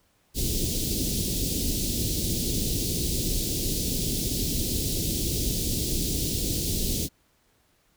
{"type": "band-stop noise", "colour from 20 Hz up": "pink", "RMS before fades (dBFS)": -27, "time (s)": [0.34, 7.09], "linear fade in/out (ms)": 50, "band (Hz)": [400, 3700], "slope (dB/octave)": 24, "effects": ["pink hiss -66 dBFS RMS until 7.96 s"]}